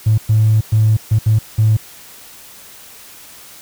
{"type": "tone bursts at uneven times", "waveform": "triangle", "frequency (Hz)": 108.9, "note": "A2", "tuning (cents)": -17, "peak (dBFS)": -5, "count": 6, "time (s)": [[0.06, 0.18], [0.29, 0.61], [0.72, 0.97], [1.11, 1.19], [1.26, 1.39], [1.58, 1.77]], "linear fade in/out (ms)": 10, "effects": ["tanh soft clip ceiling -6 dBFS", "white hiss -39 dBFS RMS until 3.61 s"]}